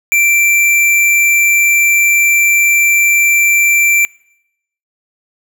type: tone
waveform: square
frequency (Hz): 2349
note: D7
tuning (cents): 0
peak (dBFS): -9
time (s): 0.12-4.05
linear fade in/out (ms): 0
effects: noise-tail reverb RT60 0.8 s tail -24 dB re dry